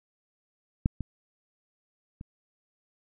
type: clicks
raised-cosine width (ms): 5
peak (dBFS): -10 / -20 / -28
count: 3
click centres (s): 0.859 / 1.007 / 2.211
effects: none